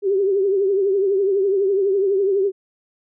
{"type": "tone with vibrato", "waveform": "sine", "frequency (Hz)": 392, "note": "G4", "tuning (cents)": 0, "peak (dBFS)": -15, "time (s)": [0.02, 2.52], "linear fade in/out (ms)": 50, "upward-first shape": "triangle", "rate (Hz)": 12, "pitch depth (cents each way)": 94, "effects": []}